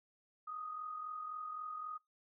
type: tone with amplitude modulation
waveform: sine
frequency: 1244.5 Hz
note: D#6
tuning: in tune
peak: -39 dBFS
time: 0.47-1.98 s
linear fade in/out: 10 ms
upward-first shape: sine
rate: 43.8 Hz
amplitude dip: 50%
effects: noise-tail reverb RT60 0.2 s tail -24 dB re dry